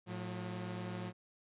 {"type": "tone pair together", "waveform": "sawtooth", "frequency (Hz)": [110.46, 180], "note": ["A2", "F#3"], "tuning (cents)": [7, -47], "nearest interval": "minor sixth", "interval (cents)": 846, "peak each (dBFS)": [-39, -38], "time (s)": [0.06, 1.13], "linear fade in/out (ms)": 50, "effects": ["resampled to 8000 Hz"]}